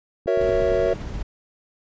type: click train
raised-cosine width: 3 ms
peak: -22 dBFS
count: 6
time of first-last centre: 0.26-0.834 s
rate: 8.71 Hz
type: chord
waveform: triangle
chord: F# dominant seventh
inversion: none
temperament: equal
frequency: 370 / 466.2 / 554.4 / 659.3 Hz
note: F#4 / A#4 / C#5 / E5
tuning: 0 / 0 / 0 / 0 cents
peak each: -22 / -21 / -21 / -22 dBFS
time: 0.27-0.94 s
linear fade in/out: 10 ms
type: noise with tremolo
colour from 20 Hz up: brown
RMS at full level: -29 dBFS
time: 0.4-1.23 s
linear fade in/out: 10 ms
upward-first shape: triangle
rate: 15 Hz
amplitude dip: 25%
effects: resampled to 16000 Hz